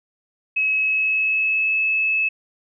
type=tone with pitch glide; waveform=sine; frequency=2567 to 2600 Hz; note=E7 to E7; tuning=-47 to -24 cents; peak=-17 dBFS; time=0.56-2.29 s; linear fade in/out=10 ms; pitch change=+23 cents; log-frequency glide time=0.69-1.78 s; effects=none